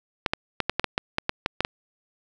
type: clicks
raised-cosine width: 0.3 ms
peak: -6 dBFS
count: 12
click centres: 0.262 / 0.335 / 0.603 / 0.696 / 0.796 / 0.843 / 0.979 / 1.184 / 1.294 / 1.461 / 1.606 / 1.649 s
effects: none